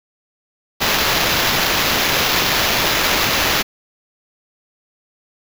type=noise with sample-and-hold; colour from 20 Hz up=white; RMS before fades=-17 dBFS; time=0.8-3.63 s; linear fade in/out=20 ms; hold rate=8820 Hz; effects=none